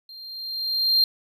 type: tone with level ramp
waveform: triangle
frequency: 4186 Hz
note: C8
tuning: in tune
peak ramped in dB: -39 to -13 dBFS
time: 0.09-1.04 s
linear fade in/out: 2 ms
effects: none